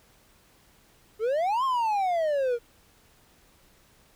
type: exponential two-way sweep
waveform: triangle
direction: up then down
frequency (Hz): 415.3 to 1088 to 461.5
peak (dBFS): -21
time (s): 1.19-2.59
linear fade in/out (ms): 50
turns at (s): 1.64
effects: pink hiss -60 dBFS RMS until 4.15 s